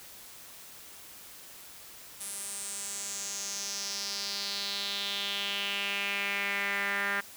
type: tone with band-pass filter sweep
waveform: sawtooth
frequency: 200 Hz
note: G3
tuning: 35 cents sharp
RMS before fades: -34 dBFS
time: 2.2-7.21 s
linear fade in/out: 10 ms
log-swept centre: 10000 to 1700 Hz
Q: 3.8
effects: white hiss -49 dBFS RMS until 7.36 s